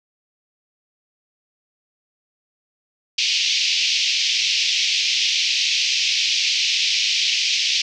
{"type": "band-pass noise", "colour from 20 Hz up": "pink", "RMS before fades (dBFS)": -20, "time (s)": [3.18, 7.82], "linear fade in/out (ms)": 5, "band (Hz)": [2400, 5900], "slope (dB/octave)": 48, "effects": []}